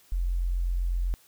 sine tone, 43.96 Hz, F1, 12 cents sharp, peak -24 dBFS, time 0.12-1.14 s, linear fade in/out 0 ms, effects white hiss -59 dBFS RMS until 1.27 s

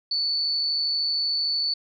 sine tone with amplitude modulation, 4474 Hz, C#8, 15 cents sharp, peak -20 dBFS, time 0.11-1.74 s, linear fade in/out 5 ms, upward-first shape sine, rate 153 Hz, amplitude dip 45%, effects none

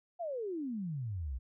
sine exponential sweep, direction down, 724 to 58.1 Hz, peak -35 dBFS, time 0.19-1.39 s, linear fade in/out 20 ms, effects none

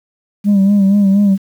sine tone with vibrato, 199.1 Hz, G3, 27 cents sharp, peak -5 dBFS, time 0.44-1.38 s, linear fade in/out 50 ms, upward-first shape sine, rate 4.2 Hz, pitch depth 57 cents each way, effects tanh soft clip ceiling -6 dBFS + 7-bit

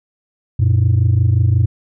sine tone pair together, 92.5 / 118.09 Hz, F#2 / A#2, 0 / +23 cents, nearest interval major third, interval 423 cents, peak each -11 dBFS, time 0.59-1.66 s, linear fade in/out 10 ms, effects tanh soft clip ceiling -7 dBFS

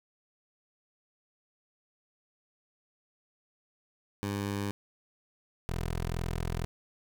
15% pulse tone pair in turn, 100.8 / 42.05 Hz, G2 / E1, +49 / +35 cents, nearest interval octave + minor third, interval 1514 cents, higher first, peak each -25 dBFS, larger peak neither, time 4.23-4.71 / 5.69-6.65 s, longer second, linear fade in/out 0 ms, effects none

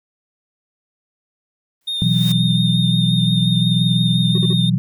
white noise with exponential growth, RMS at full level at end -29 dBFS, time 1.81-2.32 s, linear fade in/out 2 ms, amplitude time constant 110 ms
triangle tone with vibrato, 3656 Hz, A#7, 34 cents flat, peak -19 dBFS, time 1.87-4.7 s, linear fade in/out 10 ms, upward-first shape sine, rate 5.7 Hz, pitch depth 19 cents each way
sine chord, B suspended fourth, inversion none, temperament just, 123.47 / 164.63 / 185.21 Hz, B2 / E3 / F#3, 0 / -2 / +2 cents, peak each -18 dBFS, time 2.02-4.78 s, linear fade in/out 0 ms
triangle tone bursts, 371 Hz, F#4, 5 cents sharp, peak -21 dBFS, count 3, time 4.35-4.532 s, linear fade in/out 2 ms, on 30 ms, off 46 ms
effects none

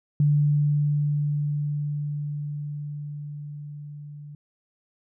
sine tone with level ramp, 146.83 Hz, D3, in tune, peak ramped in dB -16 to -38 dBFS, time 0.2-4.35 s, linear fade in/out 2 ms, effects none

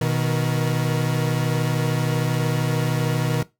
40% pulse tone cluster, 123.6 / 156.6 / 473.1 Hz, B2 / D#3 / A#4, +2 / +11 / +26 cents, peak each -22 / -22 / -31 dBFS, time 0.01-3.43 s, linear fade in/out 5 ms, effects noise-tail reverb RT60 0.2 s tail -18 dB re dry

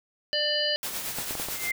harmonic tone, 595 Hz, D5, 22 cents sharp, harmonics 1 / 3 / 5 / 7 / 8, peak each -30 / -32 / -28 / -32 / -30 dBFS, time 0.33-0.76 s, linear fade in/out 0 ms
white noise with tremolo, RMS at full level -31 dBFS, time 0.83-1.71 s, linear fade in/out 0 ms, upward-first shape triangle, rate 8.9 Hz, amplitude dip 50%
clicks, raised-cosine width 1 ms, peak -21 dBFS, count 5, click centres 1.186 / 1.309 / 1.353 / 1.399 / 1.486 s
sine tone with exponential growth, 2093 Hz, C7, in tune, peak -23 dBFS, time 1.45-1.72 s, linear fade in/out 5 ms, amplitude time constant 58 ms
effects none

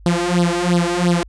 sawtooth tone with flanger, 174.61 Hz, F3, in tune, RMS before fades -17 dBFS, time 0.06-1.23 s, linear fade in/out 0 ms, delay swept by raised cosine 0.21 to 3.21 ms, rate 2.9 Hz, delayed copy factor +1, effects added 50 Hz sine -39 dBFS peak until 1.28 s + resampled to 22050 Hz

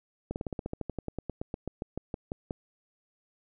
slowing click train, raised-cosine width 2 ms, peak -20 dBFS, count 22, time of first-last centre 0.31-2.508 s, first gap 49 ms, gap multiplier 1.07, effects none

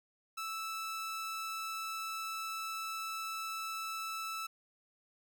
sawtooth tone, 1316 Hz, E6, 3 cents flat, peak -34 dBFS, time 0.37-4.47 s, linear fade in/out 10 ms, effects none

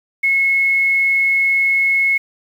sine tone, 2181 Hz, C#7, 29 cents flat, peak -12 dBFS, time 0.23-2.18 s, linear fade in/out 10 ms, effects 7-bit

